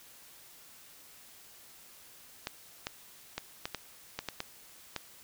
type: clicks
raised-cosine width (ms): 0.2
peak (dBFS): -17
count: 9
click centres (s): 2.471 / 2.869 / 3.38 / 3.655 / 3.747 / 4.19 / 4.287 / 4.404 / 4.963
effects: white hiss -55 dBFS RMS until 5.23 s